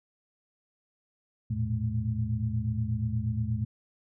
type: tone cluster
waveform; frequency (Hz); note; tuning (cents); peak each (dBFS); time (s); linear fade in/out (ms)
sine; 82 / 110.7 / 119.1 / 214; E2 / A2 / A#2 / A3; -9 / +11 / +38 / -48; -36 / -29 / -33 / -35; 1.5-3.65; 10
effects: none